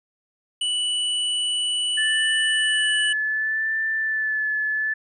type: tone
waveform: square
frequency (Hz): 2960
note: F#7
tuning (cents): 0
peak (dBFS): -22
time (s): 0.61-3.13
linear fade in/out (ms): 5
type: tone with vibrato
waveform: sine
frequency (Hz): 1748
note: A6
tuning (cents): -12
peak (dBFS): -21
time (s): 1.97-4.94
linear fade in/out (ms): 10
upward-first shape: sine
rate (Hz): 0.67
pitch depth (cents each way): 25
effects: resampled to 24000 Hz